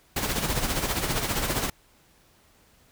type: noise with tremolo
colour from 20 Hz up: pink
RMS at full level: -25 dBFS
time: 0.16-1.7 s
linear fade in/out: 5 ms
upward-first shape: sine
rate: 15 Hz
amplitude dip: 55%
effects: pink hiss -60 dBFS RMS until 2.91 s